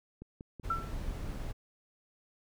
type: click train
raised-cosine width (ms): 3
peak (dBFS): -32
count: 5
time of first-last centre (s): 0.22-0.975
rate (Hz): 5.3
type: noise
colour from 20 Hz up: brown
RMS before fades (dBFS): -38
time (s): 0.63-1.53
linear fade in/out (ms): 20
type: tone with exponential decay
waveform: sine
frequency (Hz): 1343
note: E6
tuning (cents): +32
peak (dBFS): -26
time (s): 0.7-0.95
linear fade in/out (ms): 5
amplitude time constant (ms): 53
effects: none